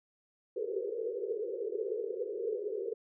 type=band-pass noise; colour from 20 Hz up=white; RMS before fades=-36 dBFS; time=0.56-2.94 s; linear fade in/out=10 ms; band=380 to 490 Hz; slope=96 dB/octave; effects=none